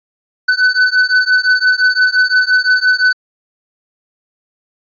square beating tone pair, 1501 / 1506.8 Hz, F#6 / F#6, +24 / +31 cents, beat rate 5.8 Hz, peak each -13 dBFS, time 0.48-3.13 s, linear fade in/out 10 ms, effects resampled to 11025 Hz

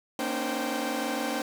sawtooth tone cluster, 233.3 / 275.4 / 301.8 / 520 / 776 Hz, A#3 / C#4 / D4 / C5 / G5, +2 / -11 / +47 / -11 / -18 cents, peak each -31 dBFS, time 0.19-1.42 s, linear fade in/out 2 ms, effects 9-bit

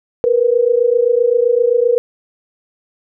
sine tone pair together, 466.2 / 493.9 Hz, A#4 / B4, 0 / 0 cents, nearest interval minor second, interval 100 cents, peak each -13 dBFS, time 0.24-1.98 s, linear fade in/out 0 ms, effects none

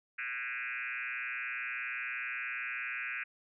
sine tone with frequency modulation, 2006 Hz, B6, 26 cents sharp, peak -35 dBFS, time 0.18-3.24 s, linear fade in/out 10 ms, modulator 125 Hz, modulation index 4.6, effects none

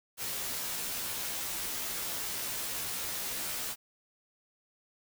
white noise with comb filter, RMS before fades -36 dBFS, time 0.17-3.76 s, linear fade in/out 50 ms, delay 14 ms, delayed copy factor -0.8, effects none

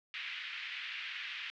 white band-pass noise, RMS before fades -42 dBFS, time 0.14-1.5 s, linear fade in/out 0 ms, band 1800 to 3000 Hz, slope 24 dB/octave, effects low-pass 5000 Hz 12 dB/octave

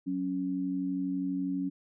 sine tone pair together, 185 / 277.2 Hz, F#3 / C#4, 0 / 0 cents, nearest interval perfect fifth, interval 700 cents, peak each -35 / -30 dBFS, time 0.06-1.7 s, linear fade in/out 20 ms, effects none

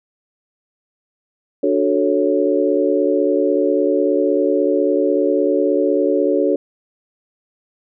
sine chord, D major seventh, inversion none, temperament equal, 293.7 / 370 / 440 / 554.4 Hz, D4 / F#4 / A4 / C#5, 0 / 0 / 0 / 0 cents, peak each -19 dBFS, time 1.63-6.56 s, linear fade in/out 5 ms, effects none

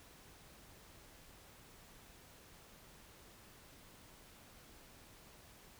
silence, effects pink hiss -60 dBFS RMS until 5.79 s

